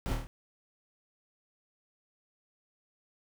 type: noise with echo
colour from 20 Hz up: brown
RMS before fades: -32 dBFS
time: 0.06-0.14 s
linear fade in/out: 0 ms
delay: 26 ms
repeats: 5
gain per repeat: -3 dB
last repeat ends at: 0.27 s
effects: none